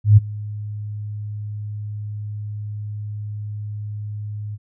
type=tone with ADSR envelope; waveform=sine; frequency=104.8 Hz; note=G#2; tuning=16 cents sharp; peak=-4 dBFS; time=0.04-4.58 s; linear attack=130 ms; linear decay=21 ms; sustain=-22 dB; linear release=40 ms; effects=none